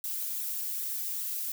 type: noise with flanger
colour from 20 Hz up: violet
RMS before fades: -34 dBFS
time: 0.04-1.52 s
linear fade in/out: 2 ms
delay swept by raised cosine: 0.51 to 4.51 ms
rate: 2.6 Hz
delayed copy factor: +0.7
effects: none